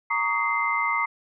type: tone cluster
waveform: sine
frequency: 928 / 1126 / 1245 / 2081 Hz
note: A#5 / C#6 / D#6 / C7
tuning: -8 / +27 / +1 / -10 cents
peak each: -28 / -27 / -31 / -25 dBFS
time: 0.1-1.06 s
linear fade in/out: 10 ms
effects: none